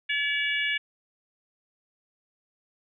harmonic tone, 571 Hz, D5, 49 cents flat, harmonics 3 / 4 / 5 / 6, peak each -29 / -28 / -31 / -35 dBFS, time 0.09-0.78 s, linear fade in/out 10 ms, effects none

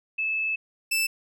sine / sawtooth tone pair in turn, 2613 / 2643 Hz, E7 / E7, -16 / +4 cents, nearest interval unison, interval 20 cents, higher second, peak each -24 / -19 dBFS, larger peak second, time 0.18-0.56 / 0.91-1.07 s, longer first, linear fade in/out 10 ms, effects none

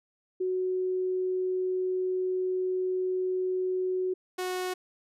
sine / sawtooth tone pair in turn, 370 / 366.8 Hz, F#4 / F#4, 0 / -15 cents, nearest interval unison, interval 15 cents, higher first, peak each -26 dBFS, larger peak neither, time 0.4-4.14 / 4.38-4.74 s, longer first, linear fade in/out 10 ms, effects resampled to 32000 Hz

